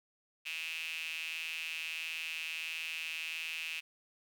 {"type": "tone with high-pass filter", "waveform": "sawtooth", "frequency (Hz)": 161.5, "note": "E3", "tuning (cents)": -35, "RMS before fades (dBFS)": -40, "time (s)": [0.45, 3.81], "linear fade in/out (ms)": 20, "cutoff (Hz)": 2600, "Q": 8.8, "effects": []}